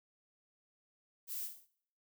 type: noise with echo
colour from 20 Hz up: violet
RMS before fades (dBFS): -41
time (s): 1.27-1.5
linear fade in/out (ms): 50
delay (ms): 58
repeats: 3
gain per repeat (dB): -8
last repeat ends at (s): 1.674
effects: noise-tail reverb RT60 0.6 s tail -19 dB re dry